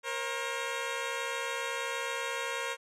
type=tone pair together; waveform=10% pulse; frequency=470 / 538.1 Hz; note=A#4 / C5; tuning=+14 / +48 cents; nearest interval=major second; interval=234 cents; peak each=-27 dBFS; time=0.03-2.77 s; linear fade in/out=50 ms; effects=low-pass 9000 Hz 12 dB/octave